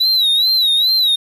triangle tone with vibrato, 3909 Hz, B7, 19 cents flat, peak -10 dBFS, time 0-1.16 s, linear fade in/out 10 ms, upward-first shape sine, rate 2.4 Hz, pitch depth 110 cents each way, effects 7-bit

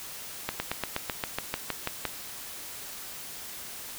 slowing click train, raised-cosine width 0.3 ms, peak -12 dBFS, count 12, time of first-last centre 0.49-2.053 s, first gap 110 ms, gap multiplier 1.05, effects white hiss -41 dBFS RMS until 3.98 s

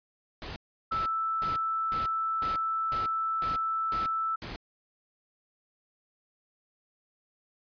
pink noise bursts, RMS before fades -39 dBFS, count 9, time 0.42-4.56 s, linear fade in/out 0 ms, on 140 ms, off 360 ms
sine tone, 1320 Hz, E6, 2 cents sharp, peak -27 dBFS, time 0.91-4.36 s, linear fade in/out 10 ms
effects resampled to 11025 Hz

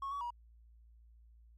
triangle tone with pitch steps, 1098 / 1131 / 957 Hz, C#6 / C#6 / A#5, -17 / +34 / +45 cents, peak -34 dBFS, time 0.02-0.305 s, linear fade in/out 5 ms, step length 95 ms, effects tanh soft clip ceiling -33 dBFS + added 57 Hz sine -58 dBFS peak until 1.57 s

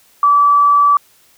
sine tone, 1154 Hz, D6, 31 cents flat, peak -7 dBFS, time 0.23-0.97 s, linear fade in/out 2 ms, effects white hiss -51 dBFS RMS until 1.37 s

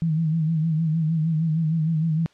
sine tone with vibrato, 160 Hz, D#3, 49 cents sharp, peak -19 dBFS, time 0.02-2.26 s, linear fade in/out 0 ms, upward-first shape sine, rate 6.5 Hz, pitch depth 68 cents each way, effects white hiss -58 dBFS RMS until 2.33 s + low-pass 4000 Hz 12 dB/octave

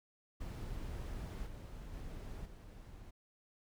brown noise with level steps, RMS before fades -43 / -48 / -46 / -52 dBFS, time 0.4-3.11 s, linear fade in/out 10 ms, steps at 1.46 / 1.92 / 2.45 s, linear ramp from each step 10 ms, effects none

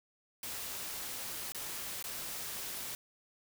white noise with dropouts, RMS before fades -41 dBFS, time 0.43-2.95 s, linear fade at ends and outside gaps 1 ms, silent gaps 1.521-1.547 / 2.026-2.041 s, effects none

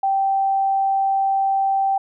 sine tone, 780 Hz, G5, 9 cents flat, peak -16 dBFS, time 0.03-1.98 s, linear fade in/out 5 ms, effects none

